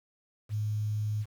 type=tone with quantisation; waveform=sine; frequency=106.3 Hz; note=G#2; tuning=41 cents sharp; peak=-28 dBFS; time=0.49-1.26 s; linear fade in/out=50 ms; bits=9; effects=none